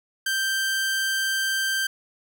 sawtooth tone, 1568 Hz, G6, in tune, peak -19 dBFS, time 0.26-1.87 s, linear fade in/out 5 ms, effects none

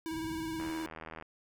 square tone with vibrato, 322.2 Hz, E4, 39 cents flat, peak -36 dBFS, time 0.06-0.86 s, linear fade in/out 0 ms, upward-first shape square, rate 19 Hz, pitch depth 28 cents each way
white low-pass noise, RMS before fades -48 dBFS, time 0.11-0.71 s, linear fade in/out 10 ms, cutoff 190 Hz, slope 24 dB/octave
click train, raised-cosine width 0.5 ms, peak -29 dBFS, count 51, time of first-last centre 0.6-1.224 s, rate 80.1 Hz
effects none

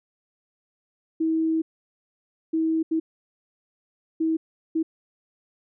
sine tone bursts at uneven times, 321.8 Hz, E4, 42 cents flat, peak -20 dBFS, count 5, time 1.2-1.62 / 2.53-2.83 / 2.91-3 / 4.2-4.37 / 4.75-4.83 s, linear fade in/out 10 ms, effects none

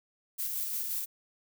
violet noise with tremolo, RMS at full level -33 dBFS, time 0.38-1.06 s, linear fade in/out 20 ms, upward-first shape square, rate 5.7 Hz, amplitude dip 25%, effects none

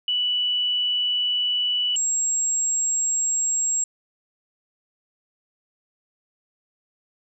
sine tone pair in turn, 2960 / 7580 Hz, F#7 / A#8, 0 / +28 cents, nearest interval octave + major third, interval 1628 cents, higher second, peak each -20 dBFS, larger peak neither, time 0.08-1.96 / 1.96-3.84 s, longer neither, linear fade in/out 2 ms, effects none

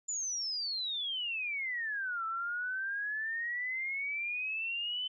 sine exponential two-way sweep, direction down then up, 7120 to 1316 to 3055 Hz, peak -33 dBFS, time 0.08-5.08 s, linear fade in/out 10 ms, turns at 2.25 s, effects none

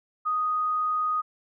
sine tone, 1244.5 Hz, D#6, in tune, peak -23 dBFS, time 0.25-1.22 s, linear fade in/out 20 ms, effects none

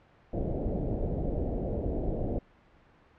pink low-pass noise, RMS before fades -31 dBFS, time 0.33-2.39 s, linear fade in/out 5 ms, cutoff 680 Hz, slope 48 dB/octave, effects pink hiss -60 dBFS RMS until 3.18 s + low-pass 2000 Hz 12 dB/octave

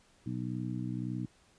harmonic tone, 61.74 Hz, B1, in tune, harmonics 2 / 3 / 4 / 5, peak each -37 / -39 / -40 / -41 dBFS, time 0.26-1.26 s, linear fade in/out 5 ms, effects pink hiss -65 dBFS RMS until 1.58 s + resampled to 22050 Hz

